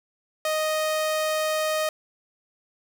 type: tone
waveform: sawtooth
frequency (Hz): 622.3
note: D#5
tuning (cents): 0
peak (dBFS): -19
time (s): 0.45-1.89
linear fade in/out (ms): 2
effects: none